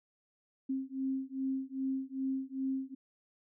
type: beating tone pair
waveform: sine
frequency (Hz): 264.9 / 267.4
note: C4 / C4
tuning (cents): +22 / +38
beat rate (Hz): 2.5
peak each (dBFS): -36 / -36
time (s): 0.69-2.95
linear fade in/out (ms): 10
effects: none